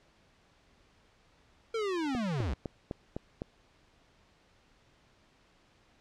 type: linear sweep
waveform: square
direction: down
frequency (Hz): 463.5 to 51.1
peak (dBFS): -31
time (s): 1.74-2.54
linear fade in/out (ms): 5
type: click train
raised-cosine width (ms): 2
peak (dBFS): -22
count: 6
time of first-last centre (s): 2.15-3.419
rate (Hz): 3.94
effects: pink hiss -65 dBFS RMS until 6 s + low-pass 5000 Hz 12 dB/octave